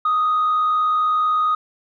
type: tone with frequency modulation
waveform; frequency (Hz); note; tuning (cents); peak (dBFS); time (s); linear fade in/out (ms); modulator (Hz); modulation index
sine; 1244.5; D#6; 0; -14; 0.05-1.55; 5; 64.2; 0.26
effects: tanh soft clip ceiling -13 dBFS